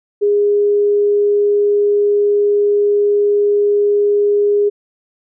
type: tone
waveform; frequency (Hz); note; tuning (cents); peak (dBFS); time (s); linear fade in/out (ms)
sine; 410.6; G#4; -20; -10; 0.21-4.7; 20
effects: none